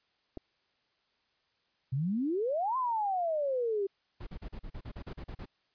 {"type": "clicks", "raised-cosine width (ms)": 2, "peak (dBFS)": -29, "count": 2, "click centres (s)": [0.372, 0.375]}
{"type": "exponential two-way sweep", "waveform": "sine", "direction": "up then down", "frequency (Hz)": [123.47, 1059, 383.8], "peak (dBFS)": -28, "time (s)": [1.92, 3.87], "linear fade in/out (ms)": 10, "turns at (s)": 2.77}
{"type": "noise bursts", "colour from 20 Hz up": "brown", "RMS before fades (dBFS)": -41, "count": 12, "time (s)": [4.2, 5.458], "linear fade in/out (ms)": 10, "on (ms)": 70, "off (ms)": 38}
{"effects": ["white hiss -74 dBFS RMS until 5.74 s", "resampled to 11025 Hz"]}